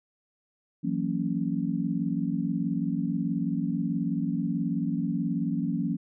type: chord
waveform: sine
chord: F# dominant seventh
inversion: third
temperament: just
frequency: 166.5 / 185 / 231.2 / 277.5 Hz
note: E3 / F#3 / A#3 / C#4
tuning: +18 / 0 / -14 / +2 cents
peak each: -31 dBFS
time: 0.83-5.97 s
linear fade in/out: 20 ms
effects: none